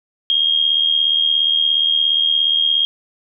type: tone with amplitude modulation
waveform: sine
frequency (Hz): 3245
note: G#7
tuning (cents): -41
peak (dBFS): -10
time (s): 0.3-2.85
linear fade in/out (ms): 0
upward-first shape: sine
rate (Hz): 77.1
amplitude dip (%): 65
effects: none